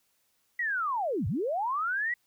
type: linear two-way sweep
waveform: sine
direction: down then up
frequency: 1975.5 to 79.2 to 1975.5 Hz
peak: -27 dBFS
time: 0.59-2.14 s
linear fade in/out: 5 ms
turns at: 1.27 s
effects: white hiss -72 dBFS RMS until 2.26 s